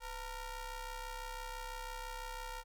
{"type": "ring-modulated tone", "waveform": "sawtooth", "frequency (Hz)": 470, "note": "A#4", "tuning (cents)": 14, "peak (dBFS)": -35, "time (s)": [0, 2.64], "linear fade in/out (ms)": 50, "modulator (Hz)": 437, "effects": []}